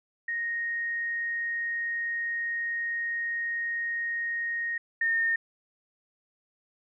sine tone pair in turn, 1864.7 / 1831.6 Hz, A#6 / A#6, 0 / -31 cents, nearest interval unison, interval 31 cents, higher first, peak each -28 / -23 dBFS, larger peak second, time 0.28-4.78 / 5.01-5.36 s, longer first, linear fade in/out 5 ms, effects none

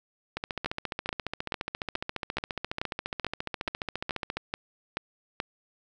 two click trains, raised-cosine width 0.3 ms, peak -15 / -13 dBFS, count 59 / 12, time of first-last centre 0.37-4.37 / 0.66-5.401 s, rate 14.5 / 2.32 Hz, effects none

